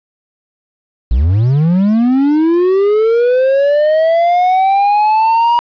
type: linear sweep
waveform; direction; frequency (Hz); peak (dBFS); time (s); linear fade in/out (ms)
triangle; up; 52.1 to 959; -6; 1.11-5.59; 0
effects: resampled to 11025 Hz + 7-bit